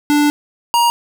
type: tone pair in turn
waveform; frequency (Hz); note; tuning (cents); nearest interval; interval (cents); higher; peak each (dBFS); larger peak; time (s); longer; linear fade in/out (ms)
square; 293.7 / 944.4; D4 / A#5; 0 / +22; octave + minor sixth; 2022; second; -11; neither; 0.1-0.3 / 0.74-0.9; first; 0
effects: none